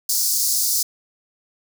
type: high-pass noise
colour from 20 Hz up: pink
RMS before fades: -20 dBFS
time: 0.09-0.83 s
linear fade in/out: 5 ms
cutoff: 4700 Hz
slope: 48 dB/octave
effects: none